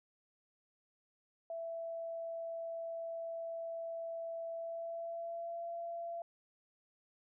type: tone with pitch glide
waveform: sine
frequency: 664 to 679.5 Hz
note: E5 to F5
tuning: +12 to -48 cents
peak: -39 dBFS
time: 1.5-6.22 s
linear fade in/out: 2 ms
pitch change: +40 cents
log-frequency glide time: 4.53-5.64 s
effects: none